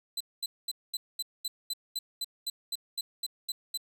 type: tone bursts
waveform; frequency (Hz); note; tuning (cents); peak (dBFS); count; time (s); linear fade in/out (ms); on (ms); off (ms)
sawtooth; 4026; B7; +33; -28; 15; 0.17-3.775; 5; 35; 220
effects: none